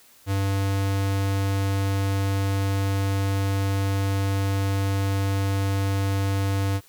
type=tone; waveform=square; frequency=98 Hz; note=G2; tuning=in tune; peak=-22 dBFS; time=0.26-6.81 s; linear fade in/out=50 ms; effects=white hiss -54 dBFS RMS until 6.88 s